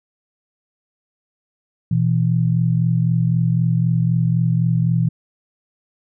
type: tone pair together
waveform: sine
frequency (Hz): 121.3 / 165.2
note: B2 / E3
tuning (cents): -31 / +4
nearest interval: perfect fourth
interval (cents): 535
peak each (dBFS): -17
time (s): 1.91-5.09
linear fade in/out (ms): 5
effects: none